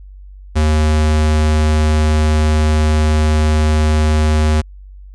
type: tone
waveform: square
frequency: 77 Hz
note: D#2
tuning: 17 cents flat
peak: -11 dBFS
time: 0.55-4.62 s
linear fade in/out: 20 ms
effects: added 48 Hz sine -33 dBFS peak until 5.14 s + resampled to 22050 Hz